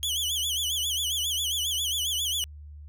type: tone with vibrato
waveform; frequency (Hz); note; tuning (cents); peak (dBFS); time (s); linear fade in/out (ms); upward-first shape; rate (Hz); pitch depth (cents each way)
sawtooth; 3188; G7; +28; -23; 0.03-2.44; 0; sine; 7.4; 150
effects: added 74 Hz sine -41 dBFS peak until 2.88 s